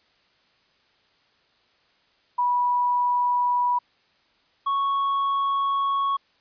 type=tone pair in turn; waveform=sine / triangle; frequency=978 / 1107.6 Hz; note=B5 / C#6; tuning=-17 / -2 cents; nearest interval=major second; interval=215 cents; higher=second; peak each=-19 dBFS; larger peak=neither; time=2.38-3.79 / 4.66-6.17 s; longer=second; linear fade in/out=10 ms; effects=white hiss -63 dBFS RMS until 6.4 s + resampled to 11025 Hz